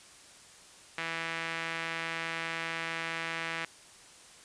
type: tone with band-pass filter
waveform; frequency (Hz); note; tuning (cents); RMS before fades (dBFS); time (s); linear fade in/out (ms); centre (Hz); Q
sawtooth; 164.81; E3; 0; -36; 0.98-3.65; 2; 2100; 1.8
effects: white hiss -54 dBFS RMS until 4.44 s + resampled to 22050 Hz